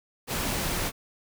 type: noise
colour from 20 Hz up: pink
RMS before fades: -29 dBFS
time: 0.27-0.92 s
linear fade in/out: 50 ms
effects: none